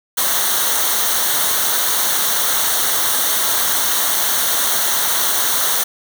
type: noise with comb filter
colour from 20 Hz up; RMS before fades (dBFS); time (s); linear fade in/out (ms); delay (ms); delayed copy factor
white; -17; 0.17-5.84; 10; 0.4; -0.7
effects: none